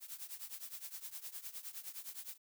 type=noise with tremolo; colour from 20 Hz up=blue; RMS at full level=-44 dBFS; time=0-2.38 s; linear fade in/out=50 ms; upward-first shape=triangle; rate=9.7 Hz; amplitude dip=90%; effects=none